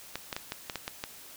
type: clicks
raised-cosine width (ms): 0.2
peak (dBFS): -16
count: 8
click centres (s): 0.156 / 0.328 / 0.365 / 0.521 / 0.698 / 0.757 / 0.879 / 1.039
effects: white hiss -49 dBFS RMS until 1.36 s